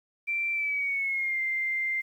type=tone with pitch glide; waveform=sine; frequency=2349 to 2093 Hz; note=D7 to C7; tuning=0 to 0 cents; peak=-26 dBFS; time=0.27-2.02 s; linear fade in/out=20 ms; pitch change=-200 cents; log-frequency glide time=0.52-1.4 s; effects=10-bit